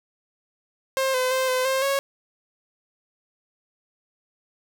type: tone with pitch steps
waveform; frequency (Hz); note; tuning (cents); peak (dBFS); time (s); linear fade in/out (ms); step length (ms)
sawtooth; 531 / 510 / 521 / 511 / 530 / 551; C5 / C5 / C5 / C5 / C5 / C#5; +25 / -44 / -7 / -41 / +22 / -11; -17; 0.97-1.99; 0; 170
effects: none